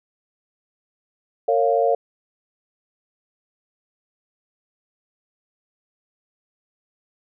sine chord, Bb minor, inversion none, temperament equal with one note detuned, 457.9 / 554.4 / 698.5 Hz, Bb4 / Db5 / F5, -31 / 0 / 0 cents, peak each -20 dBFS, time 1.48-1.95 s, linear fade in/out 5 ms, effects none

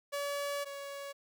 sawtooth tone pair in turn, 570 / 561.2 Hz, C#5 / C#5, +48 / +21 cents, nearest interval unison, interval 27 cents, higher first, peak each -30 / -37 dBFS, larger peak first, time 0.12-0.65 / 0.65-1.13 s, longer first, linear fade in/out 20 ms, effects none

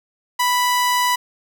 sawtooth tone, 987.8 Hz, B5, in tune, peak -12 dBFS, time 0.39-1.16 s, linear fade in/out 10 ms, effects none

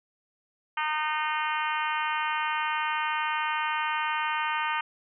harmonic tone, 306.6 Hz, D#4, 25 cents flat, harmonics 3 / 4 / 5 / 6 / 7 / 8 / 9 / 10, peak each -30 / -32 / -34 / -36 / -37 / -38 / -39 / -40 dBFS, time 0.77-4.81 s, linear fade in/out 5 ms, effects none

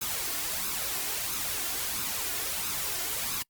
white noise with flanger, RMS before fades -32 dBFS, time 0.01-3.43 s, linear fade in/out 10 ms, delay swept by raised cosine 0.77 to 2.87 ms, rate 1.5 Hz, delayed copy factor +0.55, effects noise-tail reverb RT60 0.1 s tail -26 dB re dry + Opus 48 kbps

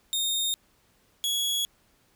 sawtooth tone pair in turn, 3681 / 3349 Hz, A#7 / G#7, -23 / +14 cents, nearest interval major second, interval 163 cents, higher first, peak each -22 / -22 dBFS, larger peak neither, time 0.13-0.54 / 1.24-1.65 s, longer neither, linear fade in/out 0 ms, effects pink hiss -65 dBFS RMS until 2.15 s

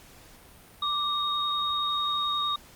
sine tone pair together, 1174.7 / 3732 Hz, D6 / A#7, 0 / +1 cents, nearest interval octave + minor sixth, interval 2001 cents, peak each -28 dBFS, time 0.82-2.56 s, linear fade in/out 5 ms, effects pink hiss -52 dBFS RMS until 2.75 s + Opus 48 kbps

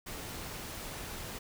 pink noise, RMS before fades -42 dBFS, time 0.06-1.39 s, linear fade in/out 10 ms, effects none

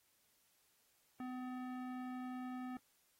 square tone with low-pass filter, 253 Hz, B3, 42 cents sharp, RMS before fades -45 dBFS, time 1.2-2.77 s, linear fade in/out 2 ms, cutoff 1600 Hz, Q 1.1, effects white hiss -75 dBFS RMS until 3.19 s + AAC 48 kbps

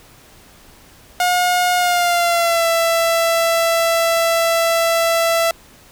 sawtooth tone with pitch glide, 718 to 666.1 Hz, F5 to E5, +48 to +18 cents, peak -10 dBFS, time 1.2-5.51 s, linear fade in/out 2 ms, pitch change -130 cents, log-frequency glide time 1.77-2.67 s, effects pink hiss -46 dBFS RMS until 5.91 s

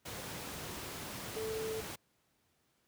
sine tone in noise, 440 Hz, A4, in tune, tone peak -36 dBFS, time 1.36-1.81 s, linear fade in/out 10 ms, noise pink, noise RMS -43 dBFS, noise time 0.05-1.96 s, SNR +4 dB, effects pink hiss -75 dBFS RMS until 2.87 s + high-pass 80 Hz 12 dB/octave

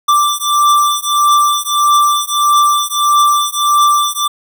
square beating tone pair, 1174.7 / 1176.3 Hz, D6 / D6, 0 / +2 cents, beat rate 1.6 Hz, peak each -13 dBFS, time 0.08-4.28 s, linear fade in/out 10 ms, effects none

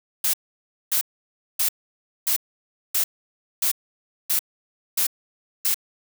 blue noise bursts, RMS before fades -21 dBFS, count 9, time 0.24-5.744 s, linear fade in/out 5 ms, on 96 ms, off 580 ms, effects none

